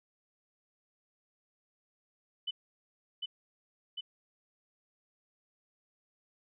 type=tone with echo; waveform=sine; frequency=2999 Hz; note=F#7; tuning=23 cents sharp; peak=-32 dBFS; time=2.47-2.51 s; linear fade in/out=10 ms; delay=750 ms; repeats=2; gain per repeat=-2 dB; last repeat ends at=4.01 s; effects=none